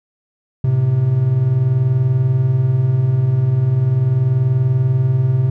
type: tone pair together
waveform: triangle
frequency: 110 / 130.38 Hz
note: A2 / C3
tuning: 0 / -6 cents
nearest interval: minor third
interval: 294 cents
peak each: -18 / -11 dBFS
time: 0.64-5.5 s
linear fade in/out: 5 ms
effects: none